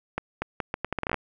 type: accelerating click train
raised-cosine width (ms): 0.5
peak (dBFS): -12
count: 13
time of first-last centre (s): 0.18-1.143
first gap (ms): 240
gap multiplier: 0.76
effects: none